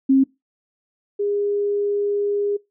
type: tone pair in turn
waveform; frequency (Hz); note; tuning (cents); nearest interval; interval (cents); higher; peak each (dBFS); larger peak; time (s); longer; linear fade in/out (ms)
sine; 268.1 / 408; C4 / G#4; +42 / -31; perfect fifth; 727; second; -11 / -19; first; 0.09-0.24 / 1.19-2.57; second; 10
effects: noise-tail reverb RT60 0.2 s tail -22 dB re dry